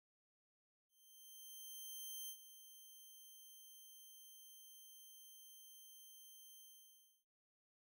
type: tone with ADSR envelope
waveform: 5% pulse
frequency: 3136 Hz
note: G7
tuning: in tune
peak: -38 dBFS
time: 0.89-7.25 s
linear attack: 1400 ms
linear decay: 71 ms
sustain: -12 dB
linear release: 650 ms
effects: none